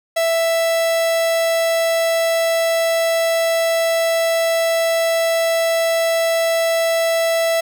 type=tone; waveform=45% pulse; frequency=661 Hz; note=E5; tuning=5 cents sharp; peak=-15 dBFS; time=0.16-7.61 s; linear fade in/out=10 ms; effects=none